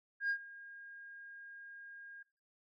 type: tone with ADSR envelope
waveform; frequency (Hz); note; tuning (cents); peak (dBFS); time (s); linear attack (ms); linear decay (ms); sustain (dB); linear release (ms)
sine; 1621; G#6; -42; -28; 0.2-2.23; 98; 79; -21; 9
effects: noise-tail reverb RT60 0.3 s tail -18 dB re dry + tanh soft clip ceiling -29 dBFS